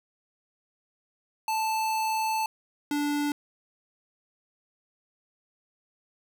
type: tone pair in turn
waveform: square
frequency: 879 / 291.6 Hz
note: A5 / D4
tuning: -2 / -12 cents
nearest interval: octave + perfect fifth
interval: 1910 cents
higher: first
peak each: -26 dBFS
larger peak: neither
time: 1.48-2.46 / 2.91-3.32 s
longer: first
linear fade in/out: 2 ms
effects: none